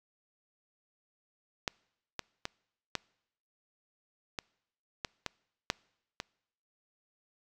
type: clicks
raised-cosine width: 0.2 ms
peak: -13 / -17 / -17 / -13 / -17 / -16 / -16 / -10 / -19 dBFS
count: 9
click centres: 1.678 / 2.193 / 2.454 / 2.953 / 4.388 / 5.048 / 5.263 / 5.701 / 6.201 s
effects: noise-tail reverb RT60 0.8 s tail -26 dB re dry